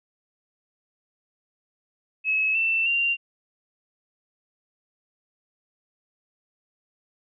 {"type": "tone with pitch steps", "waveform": "sine", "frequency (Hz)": [2577, 2673, 2772], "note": ["E7", "E7", "F7"], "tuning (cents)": [-40, 23, -14], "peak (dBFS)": -20, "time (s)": [2.24, 3.17], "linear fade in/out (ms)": 50, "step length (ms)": 310, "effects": []}